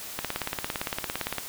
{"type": "click train", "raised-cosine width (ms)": 0.3, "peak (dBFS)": -12, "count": 22, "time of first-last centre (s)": [0.19, 1.383], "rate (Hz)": 17.6, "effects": ["white hiss -39 dBFS RMS until 1.48 s"]}